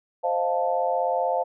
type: chord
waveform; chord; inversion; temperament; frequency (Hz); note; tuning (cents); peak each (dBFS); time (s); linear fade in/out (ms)
sine; F dominant seventh; second; equal; 523.3 / 622.3 / 698.5 / 880; C5 / Eb5 / F5 / A5; 0 / 0 / 0 / 0; -26 / -30 / -25 / -28; 0.23-1.44; 20
effects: none